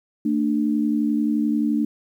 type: tone pair together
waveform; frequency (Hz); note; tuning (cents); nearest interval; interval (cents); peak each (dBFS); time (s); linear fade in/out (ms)
sine; 224.6 / 296.1; A3 / D4; +36 / +14; perfect fourth; 478; -21; 0.25-1.85; 5
effects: 9-bit